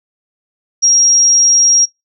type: tone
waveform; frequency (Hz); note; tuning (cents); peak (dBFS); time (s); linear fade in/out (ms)
sine; 5630; F8; +13; -6; 0.82-1.86; 20
effects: noise-tail reverb RT60 0.2 s tail -22 dB re dry

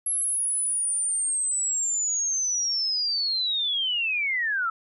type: linear sweep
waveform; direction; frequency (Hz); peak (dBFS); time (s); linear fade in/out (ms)
sine; down; 11160 to 1295; -23; 0.06-4.7; 5
effects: none

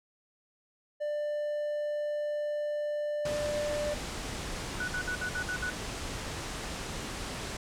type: tone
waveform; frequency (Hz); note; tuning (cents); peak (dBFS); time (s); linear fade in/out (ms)
triangle; 593; D5; +17; -28; 1-3.95; 20
type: low-pass noise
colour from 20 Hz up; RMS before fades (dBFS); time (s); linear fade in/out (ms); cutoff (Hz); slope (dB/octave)
pink; -38; 3.25-7.57; 5; 9000; 24
type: tone bursts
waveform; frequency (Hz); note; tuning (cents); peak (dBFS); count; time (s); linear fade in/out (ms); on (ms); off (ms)
sine; 1480; F#6; 0; -31; 7; 4.8-5.702; 5; 80; 57
effects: none

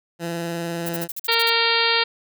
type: tone with vibrato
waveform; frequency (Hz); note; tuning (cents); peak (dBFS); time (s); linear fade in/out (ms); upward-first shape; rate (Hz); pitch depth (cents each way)
15% pulse; 169.1; E3; +44; -19; 0.19-1.08; 50; sine; 20; 26
type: noise bursts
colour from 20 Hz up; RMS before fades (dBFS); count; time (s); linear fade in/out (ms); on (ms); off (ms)
violet; -29; 9; 0.86-1.5; 5; 32; 44
type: harmonic tone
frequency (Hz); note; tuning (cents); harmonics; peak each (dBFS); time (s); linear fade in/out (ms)
461.2; A#4; -19; 1 / 2 / 3 / 4 / 5 / 6 / 7 / 8 / 9 / 10; -26 / -26 / -26 / -26 / -26 / -26 / -26 / -26 / -26 / -26; 1.28-2.04; 10
effects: none

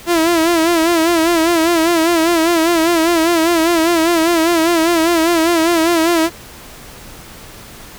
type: tone with vibrato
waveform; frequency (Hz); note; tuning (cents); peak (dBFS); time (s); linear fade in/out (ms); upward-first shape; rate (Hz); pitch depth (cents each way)
sawtooth; 333.1; E4; +18; -7; 0.06-6.3; 50; sine; 5; 79
effects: pink hiss -36 dBFS RMS until 7.98 s

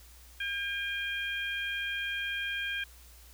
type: harmonic tone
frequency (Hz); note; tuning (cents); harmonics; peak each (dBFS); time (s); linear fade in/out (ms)
804; G5; +44; 2 / 3 / 4; -34 / -37 / -38; 0.4-2.84; 5
effects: added 60 Hz sine -53 dBFS peak until 3.33 s + white hiss -57 dBFS RMS until 3.33 s

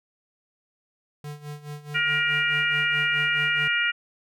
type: tone with tremolo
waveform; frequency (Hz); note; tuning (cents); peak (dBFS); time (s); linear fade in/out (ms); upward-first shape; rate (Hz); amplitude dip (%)
square; 147.6; D3; +9; -33; 1.24-3.68; 2; sine; 4.7; 80
type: harmonic tone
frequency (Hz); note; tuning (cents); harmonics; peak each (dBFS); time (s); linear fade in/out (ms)
473.6; A#4; +27; 3 / 4 / 5 / 6; -25 / -26 / -27 / -28; 1.94-3.92; 20
effects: none

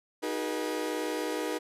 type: chord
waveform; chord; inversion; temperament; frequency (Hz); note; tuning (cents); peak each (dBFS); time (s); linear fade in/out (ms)
35% pulse; G# minor seventh; second; equal with one note detuned; 311.1 / 370 / 415.3 / 481.2; D#4 / F#4 / G#4 / B4; 0 / 0 / 0 / -45; -33 / -37 / -36 / -33; 0.22-1.59; 20
effects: resampled to 32000 Hz

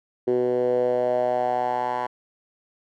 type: tone with band-pass filter sweep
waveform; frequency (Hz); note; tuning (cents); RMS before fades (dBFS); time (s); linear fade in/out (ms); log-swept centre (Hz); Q
10% pulse; 123.8; B2; +5; -23; 0.27-2.07; 10; 380 to 1000; 4.4
effects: none

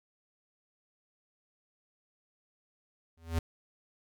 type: tone with exponential growth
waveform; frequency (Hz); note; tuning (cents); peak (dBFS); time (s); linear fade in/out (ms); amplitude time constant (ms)
square; 82.41; E2; 0; -25; 3.17-3.39; 5; 46
effects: none

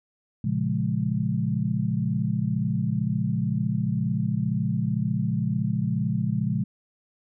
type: chord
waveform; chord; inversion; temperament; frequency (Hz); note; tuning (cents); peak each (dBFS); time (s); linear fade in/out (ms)
sine; Bb minor seventh; none; equal with one note detuned; 116.54 / 138.59 / 173.91 / 207.7; Bb2 / Db3 / F3 / Ab3; 0 / 0 / -7 / 0; -28; 0.44-6.64; 5
effects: none

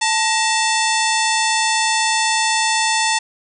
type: harmonic tone with a mistuned harmonic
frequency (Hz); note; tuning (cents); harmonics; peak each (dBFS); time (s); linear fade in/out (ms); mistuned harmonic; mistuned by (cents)
884; A5; +8; 1 / 2 / 3 / 4 / 5 / 6 / 7 / 8 / 9 / 10; -19 / -22 / -24 / -25 / -26 / -27 / -27 / -28 / -29 / -29; 0.01-3.19; 10; 2; +110
effects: none

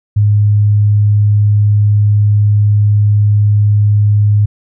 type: tone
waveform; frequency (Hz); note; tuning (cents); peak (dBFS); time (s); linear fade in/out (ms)
sine; 104; G#2; +3; -6; 0.16-4.46; 10
effects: none

